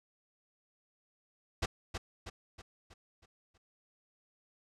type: noise with echo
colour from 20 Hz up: pink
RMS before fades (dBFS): -31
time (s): 1.62-1.66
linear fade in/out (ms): 10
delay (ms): 320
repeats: 6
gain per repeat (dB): -6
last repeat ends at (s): 3.58
effects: low-pass 6000 Hz 12 dB/octave